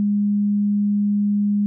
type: tone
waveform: sine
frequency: 205.1 Hz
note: G#3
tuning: 21 cents flat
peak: -16 dBFS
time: 0-1.66 s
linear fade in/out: 0 ms
effects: none